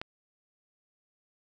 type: click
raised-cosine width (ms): 0.3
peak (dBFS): -20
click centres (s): 0.015
effects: none

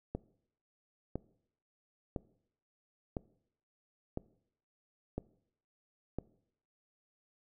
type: click train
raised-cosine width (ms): 2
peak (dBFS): -22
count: 7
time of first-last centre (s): 0.15-6.186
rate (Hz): 0.994
effects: noise-tail reverb RT60 0.7 s tail -21 dB re dry

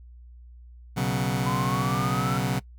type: chord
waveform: sawtooth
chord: B suspended second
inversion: none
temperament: just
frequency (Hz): 123.47 / 138.9 / 185.21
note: B2 / C#3 / F#3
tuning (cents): 0 / +4 / +2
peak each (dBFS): -24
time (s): 0.96-2.6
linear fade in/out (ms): 20
type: exponential sweep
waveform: sine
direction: up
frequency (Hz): 1003 to 1358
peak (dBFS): -29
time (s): 1.46-2.38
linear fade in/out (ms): 5
effects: noise-tail reverb RT60 0.1 s tail -21 dB re dry + added 60 Hz sine -44 dBFS peak until 2.78 s

